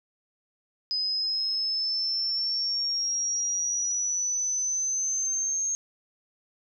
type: exponential sweep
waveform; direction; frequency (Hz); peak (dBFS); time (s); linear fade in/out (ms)
sine; up; 5010 to 6450; -25; 0.91-5.75; 0
effects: none